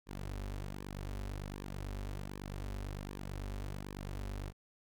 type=tone with flanger; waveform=sawtooth; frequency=49 Hz; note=G1; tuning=in tune; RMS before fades=-42 dBFS; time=0.06-4.53 s; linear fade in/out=50 ms; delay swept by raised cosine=1.4 to 6.5 ms; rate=1.3 Hz; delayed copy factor=-0.7; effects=none